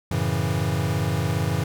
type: chord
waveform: square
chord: F# minor seventh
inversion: none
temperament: equal with one note detuned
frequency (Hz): 92.5 / 110 / 137.71 / 164.81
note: F#2 / A2 / C#3 / E3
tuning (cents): 0 / 0 / -11 / 0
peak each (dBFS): -28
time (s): 0.11-1.64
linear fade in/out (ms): 5
effects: none